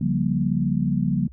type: chord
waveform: sine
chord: G half-diminished seventh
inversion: second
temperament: just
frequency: 141.12 / 176.4 / 196 / 235.2 Hz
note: Db3 / F3 / G3 / Bb3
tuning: +31 / +18 / 0 / +16 cents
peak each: -25 / -24 / -25 / -26 dBFS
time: 0.01-1.28 s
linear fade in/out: 5 ms
effects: added 65 Hz sine -41 dBFS peak until 1.32 s